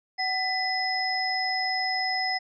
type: tone cluster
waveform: sine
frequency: 751 / 1997 / 5120 Hz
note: F#5 / B6 / D#8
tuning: +26 / +19 / +49 cents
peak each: -29 dBFS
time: 0.18-2.39 s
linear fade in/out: 20 ms
effects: none